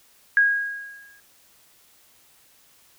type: tone with exponential decay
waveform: sine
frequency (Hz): 1640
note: G#6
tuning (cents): -22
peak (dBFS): -12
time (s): 0.37-1.2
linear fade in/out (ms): 1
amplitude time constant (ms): 180
effects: white hiss -57 dBFS RMS until 2.98 s